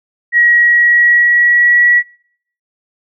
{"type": "tone with pitch glide", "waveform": "sine", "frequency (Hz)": [1906, 1932.6], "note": ["A#6", "B6"], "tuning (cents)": [38, -38], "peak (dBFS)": -6, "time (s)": [0.32, 2.03], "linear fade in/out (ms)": 50, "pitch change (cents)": 24, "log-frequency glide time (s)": [0.57, 1.9], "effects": ["noise-tail reverb RT60 0.6 s tail -21 dB re dry"]}